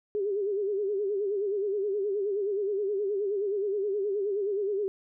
sine tone with vibrato, 403.1 Hz, G4, 48 cents sharp, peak -26 dBFS, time 0.15-4.88 s, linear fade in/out 0 ms, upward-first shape sine, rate 9.5 Hz, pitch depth 90 cents each way, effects none

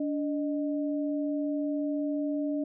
sine tone pair together, 290 / 615.6 Hz, D4 / D#5, -22 / -19 cents, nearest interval octave + minor second, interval 1303 cents, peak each -28 / -35 dBFS, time 0-2.64 s, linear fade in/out 5 ms, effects none

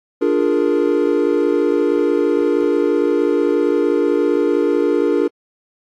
triangle chord, Bb dominant seventh, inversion first, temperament equal, 293.7 / 349.2 / 415.3 / 466.2 Hz, D4 / F4 / Ab4 / Bb4, 0 / 0 / 0 / 0 cents, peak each -17 dBFS, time 0.21-5.28 s, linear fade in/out 10 ms, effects AAC 48 kbps

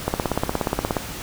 click train, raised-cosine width 1 ms, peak -6 dBFS, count 16, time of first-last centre 0.08-0.968 s, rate 16.9 Hz, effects pink hiss -33 dBFS RMS until 1.22 s

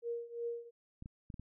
sine tone with tremolo, 470 Hz, A#4, 14 cents sharp, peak -34 dBFS, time 0.02-0.71 s, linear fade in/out 50 ms, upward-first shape triangle, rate 2.8 Hz, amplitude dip 90%
clicks, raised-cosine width 5 ms, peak -34 dBFS, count 5, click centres 1.024 / 1.059 / 1.302 / 1.342 / 1.396 s
effects none

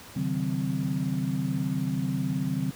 sine tone cluster, 136.2 / 154.8 / 188 / 259.4 Hz, C#3 / D#3 / F#3 / C4, -30 / -9 / +28 / -15 cents, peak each -31 dBFS, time 0.16-2.71 s, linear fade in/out 5 ms, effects pink hiss -46 dBFS RMS until 2.75 s + high-pass 60 Hz 12 dB/octave

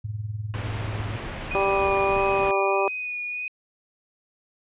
sine tone with tremolo, 106.2 Hz, G#2, 39 cents sharp, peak -25 dBFS, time 0.04-1.17 s, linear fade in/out 10 ms, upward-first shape sine, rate 20 Hz, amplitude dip 70%
pink low-pass noise, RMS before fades -34 dBFS, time 0.54-2.51 s, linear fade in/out 0 ms, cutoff 3200 Hz, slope 24 dB/octave
sine tone with vibrato, 2477 Hz, D#7, 8 cents flat, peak -28 dBFS, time 1.51-3.48 s, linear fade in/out 2 ms, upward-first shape sine, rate 1.6 Hz, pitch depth 21 cents each way
harmonic tone, 196 Hz, G3, in tune, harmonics 2 / 3 / 4 / 5 / 6, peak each -24 / -26 / -27 / -28 / -29 dBFS, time 1.55-2.88 s, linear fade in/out 0 ms
effects resampled to 8000 Hz

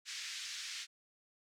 white band-pass noise, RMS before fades -44 dBFS, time 0.05-0.87 s, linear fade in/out 50 ms, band 1700 to 6300 Hz, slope 24 dB/octave, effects none

